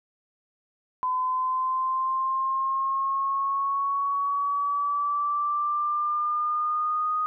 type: exponential sweep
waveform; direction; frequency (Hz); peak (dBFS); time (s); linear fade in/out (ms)
sine; up; 1013 to 1244.5; -23; 1.03-7.26; 0
effects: none